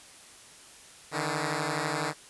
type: beating tone pair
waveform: 5% pulse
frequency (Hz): 146.83 / 158.83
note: D3 / D#3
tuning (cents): 0 / +36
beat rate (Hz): 12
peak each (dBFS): -20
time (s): 1.11-2.14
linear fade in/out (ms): 50
effects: white hiss -51 dBFS RMS until 2.29 s + resampled to 24000 Hz